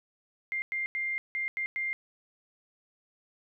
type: tone bursts at uneven times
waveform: sine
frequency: 2100 Hz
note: C7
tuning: 6 cents sharp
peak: -29 dBFS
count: 6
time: 0.52-0.62 / 0.72-0.86 / 0.95-1.18 / 1.35-1.48 / 1.57-1.66 / 1.76-1.93 s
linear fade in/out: 0 ms
effects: none